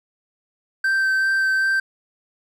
triangle tone with vibrato, 1557 Hz, G6, 12 cents flat, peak -15 dBFS, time 0.84-1.8 s, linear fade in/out 5 ms, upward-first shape sine, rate 2.6 Hz, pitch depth 11 cents each way, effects none

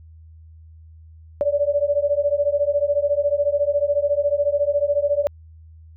sine beating tone pair, 570 / 584 Hz, C#5 / D5, +48 / -10 cents, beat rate 14 Hz, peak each -20 dBFS, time 1.41-5.27 s, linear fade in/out 0 ms, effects added 80 Hz sine -42 dBFS peak until 5.96 s

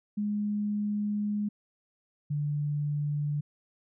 sine tone pair in turn, 207.7 / 146.87 Hz, G#3 / D3, 0 / 0 cents, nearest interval tritone, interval 600 cents, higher first, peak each -27 dBFS, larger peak neither, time 0.17-1.49 / 2.3-3.41 s, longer first, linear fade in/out 10 ms, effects none

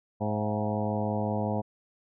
harmonic tone with a mistuned harmonic, 105.5 Hz, G#2, 28 cents sharp, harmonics 1 / 2 / 3 / 4 / 5 / 6 / 7 / 8 / 9, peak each -32 / -31 / -39 / -38 / -35 / -36 / -37 / -39 / -41 dBFS, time 0.2-1.62 s, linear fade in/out 20 ms, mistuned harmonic 6, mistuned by +66 cents, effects none

